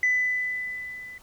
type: tone with level ramp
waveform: sine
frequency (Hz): 1999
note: B6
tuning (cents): +20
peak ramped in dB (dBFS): -17 to -39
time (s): 0.03-1.18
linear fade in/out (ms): 2
effects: tanh soft clip ceiling -16 dBFS + pink hiss -55 dBFS RMS until 1.22 s